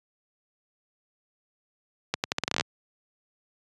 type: accelerating click train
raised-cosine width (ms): 0.2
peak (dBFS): -7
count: 12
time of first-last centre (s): 2.14-2.61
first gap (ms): 99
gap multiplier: 0.81
effects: high-pass 100 Hz 12 dB/octave + resampled to 22050 Hz